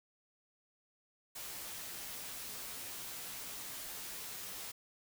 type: noise with comb filter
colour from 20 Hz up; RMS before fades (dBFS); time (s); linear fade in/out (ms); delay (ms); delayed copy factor
white; -45; 1.35-4.72; 10; 13; -0.55
effects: none